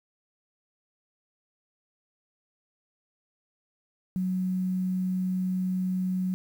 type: tone with quantisation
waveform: sine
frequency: 185 Hz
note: F#3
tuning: in tune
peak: -25 dBFS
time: 4.16-6.34 s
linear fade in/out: 0 ms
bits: 9
effects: none